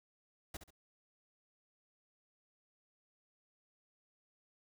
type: noise with echo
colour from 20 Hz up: pink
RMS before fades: -44 dBFS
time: 0.54-0.57 s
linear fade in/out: 5 ms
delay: 68 ms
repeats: 2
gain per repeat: -10 dB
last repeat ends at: 0.706 s
effects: none